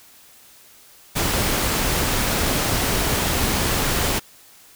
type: noise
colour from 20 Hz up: pink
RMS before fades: -21 dBFS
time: 1.15-4.2 s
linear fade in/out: 20 ms
effects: white hiss -49 dBFS RMS until 4.75 s